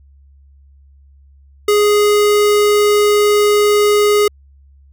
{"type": "tone", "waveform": "square", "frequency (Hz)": 415.3, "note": "G#4", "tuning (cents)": 0, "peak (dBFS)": -10, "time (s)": [1.68, 4.28], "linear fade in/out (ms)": 5, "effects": ["added 69 Hz sine -43 dBFS peak until 4.92 s"]}